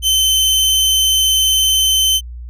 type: tone with vibrato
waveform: sawtooth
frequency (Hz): 3075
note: G7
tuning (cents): -34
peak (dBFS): -8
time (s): 0.02-2.21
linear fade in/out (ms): 50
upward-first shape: triangle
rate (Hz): 19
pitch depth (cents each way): 9
effects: added 60 Hz sine -27 dBFS peak until 2.49 s